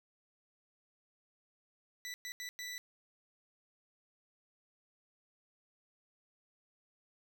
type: tone bursts at uneven times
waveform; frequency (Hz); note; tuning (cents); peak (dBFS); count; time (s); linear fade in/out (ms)
20% pulse; 1975.5; B6; 0; -36; 4; 2.05-2.14 / 2.25-2.32 / 2.4-2.49 / 2.59-2.78; 0
effects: none